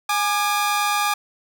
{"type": "tone pair together", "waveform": "sawtooth", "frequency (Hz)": [829.5, 1200], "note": ["G#5", "D6"], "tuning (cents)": [-2, 37], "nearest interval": "tritone", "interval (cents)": 639, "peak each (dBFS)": -18, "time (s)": [0.09, 1.14], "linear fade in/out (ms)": 5, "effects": []}